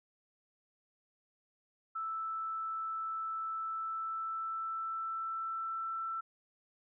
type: tone with pitch glide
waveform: sine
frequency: 1318.5 to 1333.8 Hz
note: E6 to E6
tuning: 0 to +20 cents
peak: -35 dBFS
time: 1.95-6.21 s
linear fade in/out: 10 ms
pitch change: +20 cents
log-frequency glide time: 3.53-5.92 s
effects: none